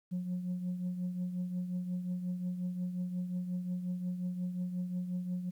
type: tone with tremolo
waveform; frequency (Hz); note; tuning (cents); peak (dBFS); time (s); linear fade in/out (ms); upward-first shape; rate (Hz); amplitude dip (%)
sine; 180; F#3; -47; -29; 0.11-5.51; 20; triangle; 5.6; 65
effects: tanh soft clip ceiling -30 dBFS + 11-bit